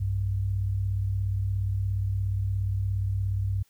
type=tone pair together; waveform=sine; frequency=61.05 / 98.1 Hz; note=B1 / G2; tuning=-19 / +2 cents; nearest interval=minor sixth; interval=821 cents; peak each=-32 / -25 dBFS; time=0-3.63 s; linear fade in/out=10 ms; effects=white hiss -66 dBFS RMS until 3.69 s